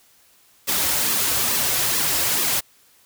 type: noise with flanger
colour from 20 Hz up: white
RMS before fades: -21 dBFS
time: 0.67-2.61 s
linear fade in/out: 20 ms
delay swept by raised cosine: 1.3 to 5 ms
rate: 2.3 Hz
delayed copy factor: -0.6
effects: white hiss -56 dBFS RMS until 3.05 s